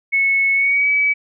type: tone with pitch glide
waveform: sine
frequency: 2200 to 2285 Hz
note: C#7 to D7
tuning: -14 to -48 cents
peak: -13 dBFS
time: 0.12-1.14 s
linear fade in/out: 20 ms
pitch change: +66 cents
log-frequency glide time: 0.54-0.89 s
effects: none